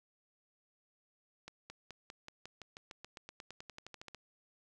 accelerating click train, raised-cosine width 0.2 ms, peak -30 dBFS, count 22, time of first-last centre 1.48-4.147 s, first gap 220 ms, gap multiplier 0.94, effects none

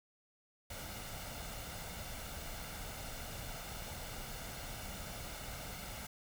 pink noise with comb filter, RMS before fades -45 dBFS, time 0.7-6.07 s, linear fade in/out 5 ms, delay 1.4 ms, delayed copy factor +0.5, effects none

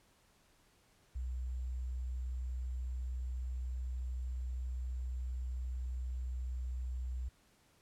sine tone with sample-and-hold, 62.6 Hz, B1, 24 cents sharp, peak -36 dBFS, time 1.15-7.29 s, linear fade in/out 10 ms, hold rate 7350 Hz, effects pink hiss -69 dBFS RMS until 7.81 s + low-pass 12000 Hz 12 dB/octave

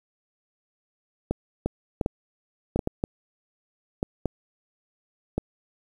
clicks, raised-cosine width 2 ms, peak -11 dBFS, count 11, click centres 1.31 / 1.66 / 2.012 / 2.061 / 2.76 / 2.792 / 2.874 / 3.039 / 4.029 / 4.257 / 5.38 s, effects 8-bit

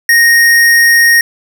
square tone, 1862 Hz, A#6, 2 cents flat, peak -5 dBFS, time 0.09-1.21 s, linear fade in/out 2 ms, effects 7-bit

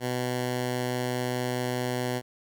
10% pulse tone, 124.8 Hz, B2, 19 cents sharp, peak -19 dBFS, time 0-2.22 s, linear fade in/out 50 ms, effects none

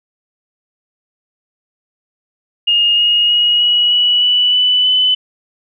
sine tone with pitch steps, 2845 / 2868 / 2891 / 2915 / 2939 / 2962 / 2986 / 3011 Hz, F7 / F7 / F#7 / F#7 / F#7 / F#7 / F#7 / F#7, +31 / +45 / -41 / -26 / -12 / +1 / +15 / +30 cents, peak -9 dBFS, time 2.67-5.15 s, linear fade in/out 10 ms, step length 310 ms, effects none

